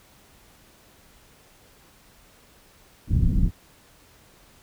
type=low-pass noise; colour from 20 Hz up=pink; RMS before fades=-20 dBFS; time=3.07-3.51 s; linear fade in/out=50 ms; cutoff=210 Hz; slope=24 dB/octave; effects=pink hiss -55 dBFS RMS until 4.62 s